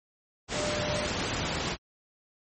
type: tone in noise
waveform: sine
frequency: 599 Hz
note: D5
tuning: 34 cents sharp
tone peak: -32 dBFS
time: 0.52-1.09 s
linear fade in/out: 50 ms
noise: pink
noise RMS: -30 dBFS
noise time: 0.48-1.77 s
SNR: -5 dB
effects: high-pass 60 Hz 12 dB/octave + MP3 32 kbps